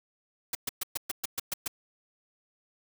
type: noise bursts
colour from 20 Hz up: white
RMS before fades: -31 dBFS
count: 9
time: 0.53-1.679 s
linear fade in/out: 5 ms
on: 21 ms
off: 120 ms
effects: none